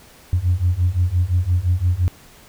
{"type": "beating tone pair", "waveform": "sine", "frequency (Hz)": [86.3, 92.1], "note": ["F2", "F#2"], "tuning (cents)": [-20, -7], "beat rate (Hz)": 5.8, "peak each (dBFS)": [-18, -17], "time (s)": [0.33, 2.08], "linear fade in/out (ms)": 0, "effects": ["tanh soft clip ceiling -9 dBFS", "pink hiss -47 dBFS RMS until 2.48 s"]}